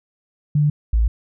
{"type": "tone pair in turn", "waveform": "sine", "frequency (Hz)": [148.2, 55.83], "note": ["D3", "A1"], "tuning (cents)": [16, 26], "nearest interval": "octave + perfect fourth", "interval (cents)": 1690, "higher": "first", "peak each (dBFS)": -13, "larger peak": "neither", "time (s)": [[0.55, 0.7], [0.93, 1.08]], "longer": "neither", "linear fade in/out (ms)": 5, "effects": []}